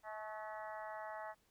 harmonic tone with a mistuned harmonic, 214.9 Hz, A3, 41 cents flat, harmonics 3 / 4 / 5 / 6 / 7 / 8 / 9, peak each -48 / -48 / -53 / -55 / -57 / -56 / -56 dBFS, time 0.03-1.35 s, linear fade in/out 50 ms, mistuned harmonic 5, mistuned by +37 cents, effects pink hiss -75 dBFS RMS until 1.5 s

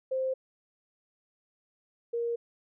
sine tone pair in turn, 523.3 / 469.1 Hz, C5 / A#4, 0 / +11 cents, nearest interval major second, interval 189 cents, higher first, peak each -27 / -28 dBFS, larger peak first, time 0.11-0.34 / 2.13-2.36 s, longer neither, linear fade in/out 10 ms, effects none

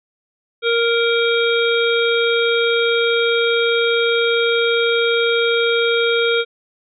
harmonic tone, 466.2 Hz, A#4, in tune, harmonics 1 / 3 / 5 / 7 / 8, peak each -16 / -21 / -23 / -24 / -25 dBFS, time 0.62-6.45 s, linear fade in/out 50 ms, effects none

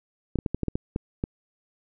clicks, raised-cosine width 3 ms, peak -13 dBFS, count 9, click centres 0.357 / 0.388 / 0.462 / 0.546 / 0.633 / 0.683 / 0.755 / 0.961 / 1.239 s, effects none

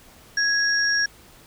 sine tone pair together, 1661.2 / 5588 Hz, G#6 / F8, 0 / 0 cents, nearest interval octave + major sixth, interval 2100 cents, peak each -20 / -23 dBFS, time 0.37-1.06 s, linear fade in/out 5 ms, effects pink hiss -50 dBFS RMS until 1.46 s

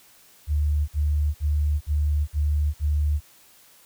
sine tone bursts, 74.3 Hz, D2, 21 cents sharp, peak -19 dBFS, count 6, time 0.47-3.205 s, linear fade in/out 50 ms, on 410 ms, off 55 ms, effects white hiss -54 dBFS RMS until 3.85 s

